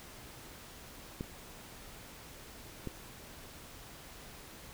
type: clicks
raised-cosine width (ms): 3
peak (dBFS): -24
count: 2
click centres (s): 1.209 / 2.873
effects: pink hiss -51 dBFS RMS until 4.73 s